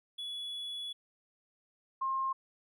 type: tone pair in turn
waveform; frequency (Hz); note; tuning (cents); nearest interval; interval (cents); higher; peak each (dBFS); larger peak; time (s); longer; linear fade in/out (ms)
triangle / sine; 3400 / 1064.8; G#7 / C6; +40 / +30; octave + minor sixth; 2010; first; -36 / -30; second; 0.18-0.93 / 2.01-2.33; first; 10
effects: none